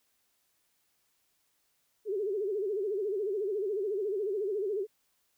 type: tone with vibrato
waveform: sine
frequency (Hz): 404.9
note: G#4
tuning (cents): -44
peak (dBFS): -29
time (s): 2.05-4.87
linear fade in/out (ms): 50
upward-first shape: sine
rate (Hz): 14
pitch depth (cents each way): 140
effects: white hiss -74 dBFS RMS until 5.37 s